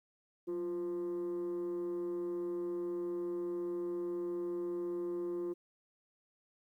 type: tone with frequency modulation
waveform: sine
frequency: 349.2 Hz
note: F4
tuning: in tune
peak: -32 dBFS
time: 0.47-5.54 s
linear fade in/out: 20 ms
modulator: 164 Hz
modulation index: 0.3
effects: tanh soft clip ceiling -34 dBFS + 12-bit